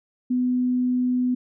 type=tone; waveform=sine; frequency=250 Hz; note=B3; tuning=21 cents sharp; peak=-19 dBFS; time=0.3-1.35 s; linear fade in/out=10 ms; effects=none